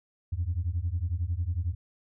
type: beating tone pair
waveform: sine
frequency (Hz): 81.2 / 92.2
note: E2 / F#2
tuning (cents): -26 / -6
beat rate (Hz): 11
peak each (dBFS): -29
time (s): 0.32-1.75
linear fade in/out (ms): 10
effects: tanh soft clip ceiling -21 dBFS